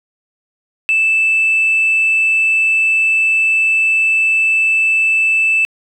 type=tone; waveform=sine; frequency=2637 Hz; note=E7; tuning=in tune; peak=-9 dBFS; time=0.89-5.65 s; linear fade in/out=0 ms; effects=tanh soft clip ceiling -7 dBFS + 8-bit